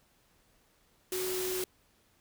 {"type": "tone in noise", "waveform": "sine", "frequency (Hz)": 370, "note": "F#4", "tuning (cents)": 0, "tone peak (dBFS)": -33, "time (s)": [1.12, 1.64], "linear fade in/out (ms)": 2, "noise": "white", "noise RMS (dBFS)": -37, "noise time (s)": [1.12, 1.64], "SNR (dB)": 1, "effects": ["pink hiss -68 dBFS RMS until 2.2 s"]}